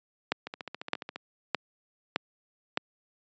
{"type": "two click trains", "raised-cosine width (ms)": 0.3, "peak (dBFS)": [-9, -21], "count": [5, 11], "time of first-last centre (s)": [[0.32, 2.774], [0.47, 1.16]], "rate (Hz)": [1.63, 14.5], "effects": ["high-pass 200 Hz 12 dB/octave", "resampled to 16000 Hz"]}